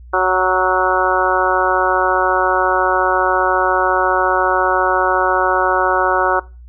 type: harmonic tone with a mistuned harmonic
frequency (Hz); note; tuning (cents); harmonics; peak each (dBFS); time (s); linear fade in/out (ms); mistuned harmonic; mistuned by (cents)
185.6; F#3; +6; 2 / 3 / 4 / 5 / 6 / 7 / 8; -20 / -20 / -20 / -20 / -20 / -20 / -20; 0.13-6.4; 10; 8; -18
effects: noise-tail reverb RT60 0.3 s tail -21 dB re dry + added 60 Hz sine -35 dBFS peak until 6.68 s